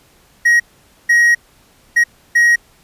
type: tone bursts at uneven times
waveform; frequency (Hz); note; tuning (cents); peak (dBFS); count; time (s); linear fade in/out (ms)
triangle; 1891; A#6; +24; -6; 4; 0.45-0.6 / 1.09-1.35 / 1.96-2.04 / 2.35-2.56; 10
effects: pink hiss -51 dBFS RMS until 2.83 s + resampled to 32000 Hz